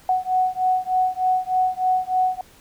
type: beating tone pair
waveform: sine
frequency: 740 / 743.3 Hz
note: F#5 / F#5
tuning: 0 / +8 cents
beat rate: 3.3 Hz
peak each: -21 dBFS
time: 0.09-2.41 s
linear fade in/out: 2 ms
effects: pink hiss -51 dBFS RMS until 2.6 s